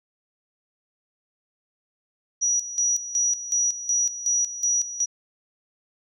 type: tone with tremolo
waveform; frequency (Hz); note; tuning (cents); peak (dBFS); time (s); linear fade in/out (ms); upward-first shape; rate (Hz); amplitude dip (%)
sine; 5820; F#8; -29; -19; 2.41-5.06; 20; square; 2.7; 75
effects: none